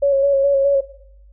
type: tone with vibrato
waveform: sine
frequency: 554.4 Hz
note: C#5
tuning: in tune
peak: -12 dBFS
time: 0.02-0.81 s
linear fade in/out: 10 ms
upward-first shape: square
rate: 4.8 Hz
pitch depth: 25 cents each way
effects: noise-tail reverb RT60 0.8 s tail -18 dB re dry + added 50 Hz sine -43 dBFS peak until 1.32 s